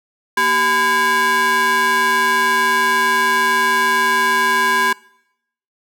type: ring-modulated tone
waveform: square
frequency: 311.1 Hz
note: D#4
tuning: in tune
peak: -11 dBFS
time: 0.37-4.93 s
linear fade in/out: 5 ms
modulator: 1320 Hz
effects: noise-tail reverb RT60 0.8 s tail -24 dB re dry